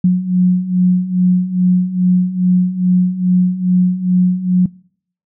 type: beating tone pair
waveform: sine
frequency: 180 / 182.4 Hz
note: F#3 / F#3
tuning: -47 / -24 cents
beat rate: 2.4 Hz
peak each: -15 / -11 dBFS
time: 0.04-4.66 s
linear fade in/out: 5 ms
effects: noise-tail reverb RT60 0.6 s tail -24 dB re dry